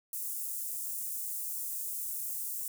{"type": "high-pass noise", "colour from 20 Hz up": "white", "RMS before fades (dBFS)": -37, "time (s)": [0.13, 2.68], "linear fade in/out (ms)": 2, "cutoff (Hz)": 7800, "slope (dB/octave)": 24, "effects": []}